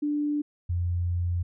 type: tone pair in turn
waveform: sine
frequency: 294.6 / 87.59 Hz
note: D4 / F2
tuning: +6 / +6 cents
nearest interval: octave + major sixth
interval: 2100 cents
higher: first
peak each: -24 dBFS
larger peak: neither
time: 0.02-0.42 / 0.69-1.43 s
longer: second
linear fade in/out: 10 ms
effects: none